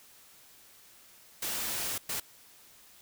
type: noise bursts at uneven times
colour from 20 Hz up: white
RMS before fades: -34 dBFS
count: 2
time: 1.42-1.98 / 2.09-2.2 s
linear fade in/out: 5 ms
effects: white hiss -57 dBFS RMS until 3.01 s